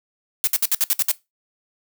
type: noise bursts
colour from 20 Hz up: blue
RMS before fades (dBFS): -18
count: 8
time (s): 0.44-1.115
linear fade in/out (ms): 0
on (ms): 31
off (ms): 61
effects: noise-tail reverb RT60 0.2 s tail -19 dB re dry